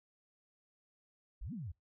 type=exponential two-way sweep; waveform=sine; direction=up then down; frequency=34.57 to 261.6 to 73.4 Hz; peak=-40 dBFS; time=1.41-1.72 s; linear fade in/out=10 ms; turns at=1.53 s; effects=noise-tail reverb RT60 0.2 s tail -26 dB re dry